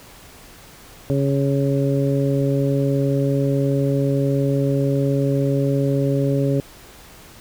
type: harmonic tone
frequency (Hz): 138.59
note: C#3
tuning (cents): 0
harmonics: 1 / 2 / 3 / 4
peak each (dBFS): -19 / -22 / -24 / -25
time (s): 1.1-6.6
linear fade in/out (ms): 0
effects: pink hiss -44 dBFS RMS until 7.4 s